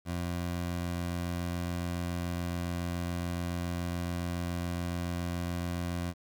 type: tone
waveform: 20% pulse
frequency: 87.1 Hz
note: F2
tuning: 4 cents flat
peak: -27 dBFS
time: 0.05-6.14 s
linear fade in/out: 50 ms
effects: 10-bit